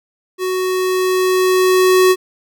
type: tone with level ramp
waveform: square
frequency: 370.9 Hz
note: F#4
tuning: 4 cents sharp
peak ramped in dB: -18 to -8 dBFS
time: 0.38-2.16 s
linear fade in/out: 50 ms
effects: none